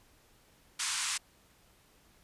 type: band-pass noise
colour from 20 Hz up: white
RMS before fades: -34 dBFS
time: 0.79-1.18 s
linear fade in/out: 10 ms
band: 940 to 9300 Hz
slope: 48 dB/octave
effects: pink hiss -64 dBFS RMS until 2.23 s + resampled to 32000 Hz